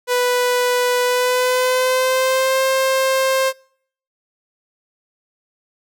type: tone with pitch glide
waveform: sawtooth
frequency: 493.9 to 529.3 Hz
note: B4 to C5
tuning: 0 to +20 cents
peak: -11 dBFS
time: 0.07-3.53 s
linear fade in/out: 50 ms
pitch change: +120 cents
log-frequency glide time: 1.03-2.63 s
effects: noise-tail reverb RT60 0.6 s tail -26 dB re dry